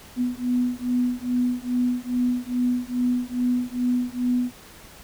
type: beating tone pair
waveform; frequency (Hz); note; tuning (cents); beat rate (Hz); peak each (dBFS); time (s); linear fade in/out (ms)
sine; 246 / 248.4; B3 / B3; -7 / +10; 2.4; -24; 0.16-4.52; 50
effects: pink hiss -46 dBFS RMS until 5.03 s